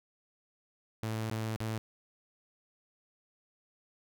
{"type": "tone with dropouts", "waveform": "sawtooth", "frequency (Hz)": 110.6, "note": "A2", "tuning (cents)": 9, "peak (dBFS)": -29, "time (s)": [1.03, 1.78], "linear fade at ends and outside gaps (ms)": 0, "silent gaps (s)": [[1.299, 1.313], [1.562, 1.604]], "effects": []}